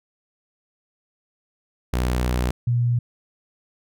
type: tone pair in turn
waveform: sawtooth / sine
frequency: 61.74 / 120.31 Hz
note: B1 / B2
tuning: 0 / -45 cents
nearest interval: octave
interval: 1155 cents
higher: second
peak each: -16 / -17 dBFS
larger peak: first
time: 1.93-2.51 / 2.67-2.99 s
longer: first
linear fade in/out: 5 ms
effects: none